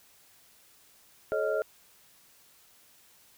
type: tone cluster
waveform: sine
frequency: 430.4 / 549 / 625 / 1389 Hz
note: A4 / C#5 / D#5 / F6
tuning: -38 / -17 / +8 / -10 cents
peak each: -31 / -32 / -30 / -36 dBFS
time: 1.32-1.62 s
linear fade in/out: 0 ms
effects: white hiss -60 dBFS RMS until 3.37 s